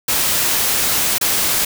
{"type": "noise with dropouts", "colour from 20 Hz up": "white", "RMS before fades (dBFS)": -17, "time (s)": [0.08, 1.65], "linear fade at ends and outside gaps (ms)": 5, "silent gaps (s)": [1.183, 1.211], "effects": []}